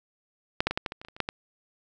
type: clicks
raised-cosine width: 0.3 ms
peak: -7 / -7 / -13 / -11 / -13 / -19 / -26 / -27 / -29 / -29 / -9 / -14 dBFS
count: 12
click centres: 0.605 / 0.67 / 0.71 / 0.775 / 0.862 / 0.921 / 1.015 / 1.049 / 1.085 / 1.165 / 1.203 / 1.289 s
effects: none